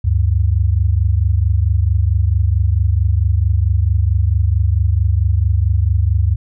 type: tone pair together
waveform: sine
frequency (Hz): 73.19 / 97.7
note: D2 / G2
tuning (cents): -5 / -5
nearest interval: perfect fourth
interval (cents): 500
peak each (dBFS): -14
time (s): 0.04-6.36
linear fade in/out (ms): 10
effects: none